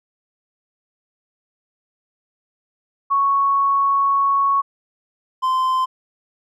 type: tone pair in turn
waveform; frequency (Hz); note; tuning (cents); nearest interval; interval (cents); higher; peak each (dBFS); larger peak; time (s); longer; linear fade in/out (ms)
sine / triangle; 1108.7 / 1036.1; C#6 / C6; 0 / -17; minor second; 117; first; -14; neither; 3.1-4.62 / 5.42-5.86; first; 20
effects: none